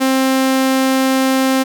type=tone; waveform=sawtooth; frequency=264.1 Hz; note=C4; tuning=16 cents sharp; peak=-8 dBFS; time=0-1.64 s; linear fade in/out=20 ms; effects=none